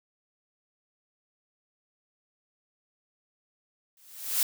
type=noise with exponential growth; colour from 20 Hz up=blue; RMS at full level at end=-22 dBFS; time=3.97-4.43 s; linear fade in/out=2 ms; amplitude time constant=100 ms; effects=none